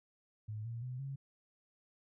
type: tone with pitch steps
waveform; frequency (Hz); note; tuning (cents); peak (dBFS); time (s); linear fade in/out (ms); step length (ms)
sine; 107.3 / 116.34 / 126.14 / 136.76; A2 / A#2 / B2 / C#3; -43 / -3 / +37 / -23; -39; 0.48-1.16; 10; 170
effects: none